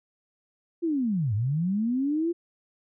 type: linear two-way sweep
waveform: sine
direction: down then up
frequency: 349.2 to 98 to 349.2 Hz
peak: -23 dBFS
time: 0.82-2.33 s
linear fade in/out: 20 ms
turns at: 1.34 s
effects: none